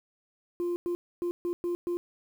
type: tone bursts at uneven times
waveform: sine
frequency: 349.2 Hz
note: F4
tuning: in tune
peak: -25 dBFS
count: 6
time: 0.6-0.76 / 0.86-0.95 / 1.22-1.31 / 1.45-1.53 / 1.64-1.75 / 1.87-1.97 s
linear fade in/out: 0 ms
effects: tanh soft clip ceiling -26 dBFS + 9-bit